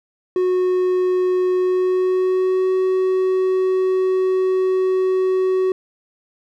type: tone with pitch glide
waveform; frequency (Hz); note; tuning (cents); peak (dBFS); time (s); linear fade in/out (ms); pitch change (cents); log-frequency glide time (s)
triangle; 366.4 to 374.3; F#4 to F#4; -17 to +20; -13; 0.36-5.72; 2; +37; 1.56-2.72
effects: none